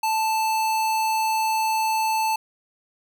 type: tone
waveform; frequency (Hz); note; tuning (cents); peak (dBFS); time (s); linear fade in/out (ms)
square; 880; A5; 0; -21; 0.03-2.36; 5
effects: none